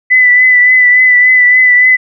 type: tone with vibrato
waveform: sine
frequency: 1996 Hz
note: B6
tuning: 18 cents sharp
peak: -3 dBFS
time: 0.1-1.97 s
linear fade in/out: 20 ms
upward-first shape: triangle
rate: 3.5 Hz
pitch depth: 30 cents each way
effects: none